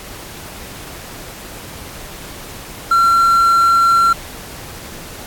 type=tone with quantisation; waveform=triangle; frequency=1363 Hz; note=F6; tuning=43 cents flat; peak=-7 dBFS; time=2.91-4.13 s; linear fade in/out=5 ms; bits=6; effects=pink hiss -33 dBFS RMS until 5.26 s + AAC 64 kbps

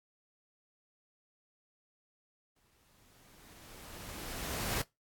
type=noise with exponential growth; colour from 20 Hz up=pink; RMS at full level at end=-33 dBFS; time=2.56-4.82 s; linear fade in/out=5 ms; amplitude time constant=490 ms; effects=noise-tail reverb RT60 0.2 s tail -22 dB re dry + AAC 64 kbps

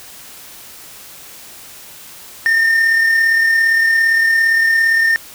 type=tone with amplitude modulation; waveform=triangle; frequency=1815 Hz; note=A#6; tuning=47 cents flat; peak=-7 dBFS; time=2.46-5.16 s; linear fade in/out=0 ms; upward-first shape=sine; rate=37.5 Hz; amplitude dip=35%; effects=white hiss -37 dBFS RMS until 5.34 s

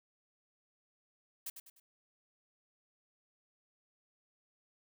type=noise with echo; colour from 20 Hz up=blue; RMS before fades=-41 dBFS; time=1.46-1.5 s; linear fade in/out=5 ms; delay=100 ms; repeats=3; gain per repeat=-8 dB; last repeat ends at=1.8 s; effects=none

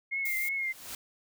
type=tone with vibrato; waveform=sine; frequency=2138 Hz; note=C7; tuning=37 cents sharp; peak=-29 dBFS; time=0.11-0.73 s; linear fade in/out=20 ms; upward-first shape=triangle; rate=2.9 Hz; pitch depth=51 cents each way
type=noise; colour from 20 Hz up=violet; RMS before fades=-37 dBFS; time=0.25-0.49 s; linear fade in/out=5 ms
type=noise with exponential growth; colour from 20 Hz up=white; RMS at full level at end=-38 dBFS; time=0.39-0.95 s; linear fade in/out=2 ms; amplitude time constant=120 ms
effects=none

